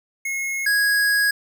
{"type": "tone pair in turn", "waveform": "square", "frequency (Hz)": [2167, 1656.3], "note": ["C#7", "G#6"], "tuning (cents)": [-40, -5], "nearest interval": "perfect fourth", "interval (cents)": 465, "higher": "first", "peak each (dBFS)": [-24, -17], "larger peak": "second", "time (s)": [[0.25, 0.66], [0.66, 1.31]], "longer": "second", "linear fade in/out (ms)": 5, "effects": []}